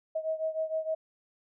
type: beating tone pair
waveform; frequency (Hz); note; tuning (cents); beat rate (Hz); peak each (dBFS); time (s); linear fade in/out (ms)
sine; 634 / 640.5; D#5 / E5; +32 / -50; 6.5; -31 / -34; 0.15-0.95; 10
effects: none